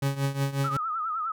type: tone with tremolo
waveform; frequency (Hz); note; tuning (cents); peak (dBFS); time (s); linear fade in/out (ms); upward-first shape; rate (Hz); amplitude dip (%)
40% pulse; 138.3; C#3; -4; -21; 0.02-0.77; 5; triangle; 5.5; 85
type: tone with vibrato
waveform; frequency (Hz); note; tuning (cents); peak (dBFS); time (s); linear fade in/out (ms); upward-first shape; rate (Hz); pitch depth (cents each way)
sine; 1284; E6; -46; -27; 0.64-1.32; 5; triangle; 9.8; 110
effects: none